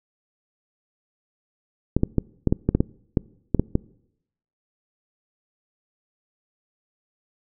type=clicks; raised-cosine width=3 ms; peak=-5 dBFS; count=12; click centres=1.966 / 2.034 / 2.183 / 2.473 / 2.525 / 2.69 / 2.75 / 2.805 / 3.172 / 3.547 / 3.596 / 3.754 s; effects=noise-tail reverb RT60 0.8 s tail -24 dB re dry